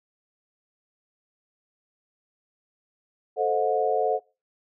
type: chord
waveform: sine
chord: A diminished seventh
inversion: none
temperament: equal with one note detuned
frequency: 440 / 523.3 / 622.3 / 724.8 Hz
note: A4 / C5 / Eb5 / Gb5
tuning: 0 / 0 / 0 / -36 cents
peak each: -25 / -28 / -29 / -25 dBFS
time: 3.36-4.2 s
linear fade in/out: 50 ms
effects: noise-tail reverb RT60 0.3 s tail -23 dB re dry